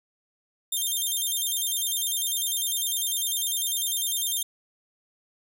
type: tone with vibrato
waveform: 5% pulse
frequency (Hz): 3401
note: G#7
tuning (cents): +40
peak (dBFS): -18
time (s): 0.72-4.43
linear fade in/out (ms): 5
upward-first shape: square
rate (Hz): 10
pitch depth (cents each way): 110
effects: none